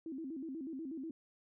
sine tone with vibrato, 293.7 Hz, D4, in tune, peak -40 dBFS, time 0.06-1.11 s, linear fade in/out 2 ms, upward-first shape square, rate 8.2 Hz, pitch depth 180 cents each way, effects none

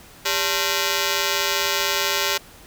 5% pulse ring-modulated tone, 487.7 Hz, B4, 22 cents flat, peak -5 dBFS, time 0.25-2.38 s, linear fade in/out 10 ms, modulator 87.9 Hz, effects pink hiss -46 dBFS RMS until 2.66 s

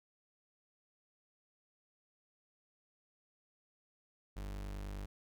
40% pulse tone, 49.49 Hz, G1, 17 cents sharp, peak -40 dBFS, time 4.36-5.06 s, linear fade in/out 10 ms, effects none

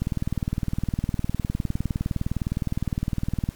click train, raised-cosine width 5 ms, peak -12 dBFS, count 69, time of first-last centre 0.02-3.489 s, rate 19.6 Hz, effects pink hiss -50 dBFS RMS until 3.55 s + MP3 96 kbps

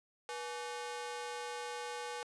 sawtooth ring-modulated tone, 665 Hz, E5, 15 cents sharp, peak -33 dBFS, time 0.29-2.23 s, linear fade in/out 0 ms, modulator 181 Hz, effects resampled to 22050 Hz + 10-bit

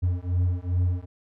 triangle beating tone pair, 88.2 / 90.7 Hz, F2 / F#2, +18 / -34 cents, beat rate 2.5 Hz, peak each -23 dBFS, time 0.02-1.06 s, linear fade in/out 20 ms, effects none

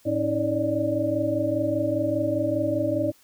sine tone cluster, 108.6 / 276.6 / 318.7 / 571 / 596 Hz, A2 / C#4 / D#4 / D5 / D5, -22 / -4 / +42 / -49 / +25 cents, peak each -31 / -30 / -27 / -29 / -26 dBFS, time 0.05-3.12 s, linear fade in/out 20 ms, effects white hiss -58 dBFS RMS until 3.23 s

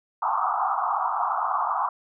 white band-pass noise, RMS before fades -25 dBFS, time 0.22-1.89 s, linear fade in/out 5 ms, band 710 to 1300 Hz, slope 96 dB/octave, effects none

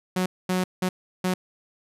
sawtooth tone bursts at uneven times, 183.9 Hz, F#3, 10 cents flat, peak -18 dBFS, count 4, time 0.16-0.26 / 0.49-0.64 / 0.82-0.89 / 1.24-1.34 s, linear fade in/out 5 ms, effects resampled to 32000 Hz

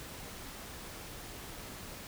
silence, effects pink hiss -46 dBFS RMS until 2.07 s

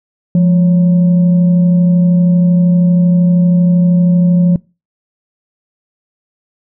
sine tone with frequency modulation, 174.61 Hz, F3, in tune, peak -6 dBFS, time 0.35-4.56 s, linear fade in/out 2 ms, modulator 382 Hz, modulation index 0.24, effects noise-tail reverb RT60 0.3 s tail -24 dB re dry

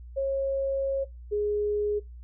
sine tone pair in turn, 544 / 415.8 Hz, C#5 / G#4, -33 / +2 cents, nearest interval perfect fourth, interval 465 cents, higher first, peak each -24 dBFS, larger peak neither, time 0.16-1.05 / 1.31-2 s, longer first, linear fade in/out 20 ms, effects noise-tail reverb RT60 0.2 s tail -23 dB re dry + added 60 Hz sine -41 dBFS peak until 2.23 s

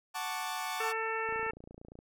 sawtooth chord, D major seventh, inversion first, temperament equal, 740 / 880 / 1108.7 / 1174.7 Hz, F#5 / A5 / C#6 / D6, 0 / 0 / 0 / 0 cents, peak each -36 / -35 / -38 / -38 dBFS, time 0.14-0.93 s, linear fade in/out 20 ms
harmonic tone, 446.2 Hz, A4, 24 cents sharp, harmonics 1 / 2 / 3 / 4 / 5 / 6, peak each -37 / -38 / -38 / -38 / -42 / -42 dBFS, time 0.8-1.51 s, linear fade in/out 5 ms
click train, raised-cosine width 2 ms, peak -36 dBFS, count 21, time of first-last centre 1.29-1.989 s, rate 28.6 Hz
effects none

